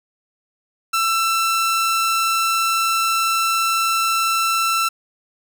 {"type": "tone", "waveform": "sawtooth", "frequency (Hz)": 1337, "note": "E6", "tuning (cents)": 24, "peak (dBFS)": -13, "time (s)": [0.93, 4.89], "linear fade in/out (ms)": 10, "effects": []}